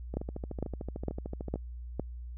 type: two click trains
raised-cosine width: 2 ms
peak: -24 / -18 dBFS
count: 20 / 5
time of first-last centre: 0.14-1.558 / 0.17-1.996 s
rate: 13.4 / 2.19 Hz
effects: added 60 Hz sine -39 dBFS peak until 2.37 s